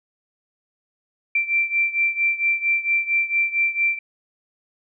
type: beating tone pair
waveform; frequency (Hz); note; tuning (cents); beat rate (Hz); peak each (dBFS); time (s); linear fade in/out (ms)
sine; 2349 / 2353.4; D7 / D7; 0 / +3; 4.4; -20 / -23; 1.35-3.99; 5
effects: none